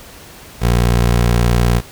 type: tone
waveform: 20% pulse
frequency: 59.2 Hz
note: A#1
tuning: 27 cents sharp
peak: -6 dBFS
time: 0.6-1.82 s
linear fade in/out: 50 ms
effects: pink hiss -38 dBFS RMS until 1.91 s

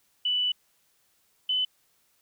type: tone pair in turn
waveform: sine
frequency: 2974 / 3017 Hz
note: F#7 / F#7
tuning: +8 / +33 cents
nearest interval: unison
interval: 25 cents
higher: second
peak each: -23 dBFS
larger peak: neither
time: 0.25-0.52 / 1.49-1.65 s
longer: first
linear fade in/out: 5 ms
effects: white hiss -68 dBFS RMS until 2.21 s

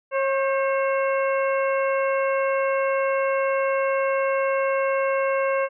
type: harmonic tone with a mistuned harmonic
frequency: 542 Hz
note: C#5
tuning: 39 cents flat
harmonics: 1 / 2 / 3 / 4 / 5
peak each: -21 / -27 / -31 / -33 / -35 dBFS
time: 0.11-5.69 s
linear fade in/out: 50 ms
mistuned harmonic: 3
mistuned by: -45 cents
effects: none

